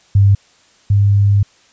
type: tone pair in turn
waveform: sine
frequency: 99.6 / 100.93 Hz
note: G2 / G#2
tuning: +28 / -49 cents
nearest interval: unison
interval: 23 cents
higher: second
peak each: -6 / -8 dBFS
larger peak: first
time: 0.15-0.35 / 0.9-1.43 s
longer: second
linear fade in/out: 5 ms
effects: white hiss -51 dBFS RMS until 1.72 s + resampled to 16000 Hz